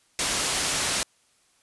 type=low-pass noise; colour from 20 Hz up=white; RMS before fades=-26 dBFS; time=0.19-1.03 s; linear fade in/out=0 ms; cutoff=9500 Hz; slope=12 dB/octave; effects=white hiss -64 dBFS RMS until 1.62 s + resampled to 24000 Hz